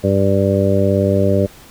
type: harmonic tone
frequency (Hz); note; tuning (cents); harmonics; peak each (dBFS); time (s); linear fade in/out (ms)
98; G2; 0; 1 / 2 / 3 / 4 / 5 / 6; -17 / -18 / -22 / -20 / -20 / -18; 0.03-1.47; 20
effects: pink hiss -42 dBFS RMS until 1.7 s